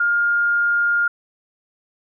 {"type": "tone", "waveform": "sine", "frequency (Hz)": 1412, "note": "F6", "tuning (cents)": 19, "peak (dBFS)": -15, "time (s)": [0, 1.08], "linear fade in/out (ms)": 5, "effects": []}